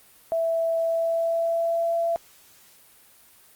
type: tone with pitch glide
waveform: sine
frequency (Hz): 660 to 673.1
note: E5 to E5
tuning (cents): +2 to +36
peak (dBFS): -21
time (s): 0.32-2.16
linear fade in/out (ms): 0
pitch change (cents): +34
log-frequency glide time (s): 0.82-1.94
effects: white hiss -54 dBFS RMS until 3.55 s + Opus 32 kbps